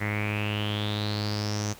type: tone with low-pass filter sweep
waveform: sawtooth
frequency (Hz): 104.6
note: G#2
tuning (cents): +13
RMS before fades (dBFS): -29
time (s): 0-1.74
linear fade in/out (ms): 20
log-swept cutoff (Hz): 2000 to 6300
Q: 8.1
effects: pink hiss -49 dBFS RMS until 1.79 s